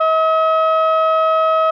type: tone pair together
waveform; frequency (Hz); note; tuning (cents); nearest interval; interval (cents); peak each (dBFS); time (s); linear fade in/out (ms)
sine; 639.5 / 1279; D#5 / D#6; +47 / +47; octave; 1200; -12; 0-1.71; 10
effects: tanh soft clip ceiling -9 dBFS